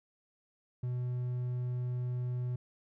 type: tone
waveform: triangle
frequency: 124 Hz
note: B2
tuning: 7 cents sharp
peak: -30 dBFS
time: 0.83-2.56 s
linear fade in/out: 5 ms
effects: none